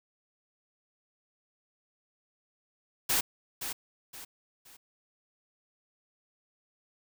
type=noise with echo; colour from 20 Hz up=white; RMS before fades=-27 dBFS; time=3.09-3.21 s; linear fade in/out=10 ms; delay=520 ms; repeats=3; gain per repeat=-9 dB; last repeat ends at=4.77 s; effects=none